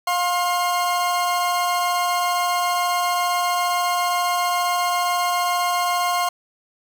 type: tone pair together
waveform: 40% pulse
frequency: 708 / 1065.7 Hz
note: F5 / C6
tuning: +23 / +31 cents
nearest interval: perfect fifth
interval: 708 cents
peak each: -21 dBFS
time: 0.07-6.29 s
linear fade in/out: 5 ms
effects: none